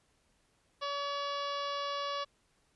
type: harmonic tone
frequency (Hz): 568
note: C#5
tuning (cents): +42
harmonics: 1 / 2 / 3 / 4 / 5 / 6 / 7 / 8 / 9 / 10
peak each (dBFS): -39 / -36 / -47 / -51 / -46 / -45 / -48 / -50 / -50 / -57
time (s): 0.81-2.25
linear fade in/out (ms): 20
effects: pink hiss -72 dBFS RMS until 2.75 s + resampled to 24000 Hz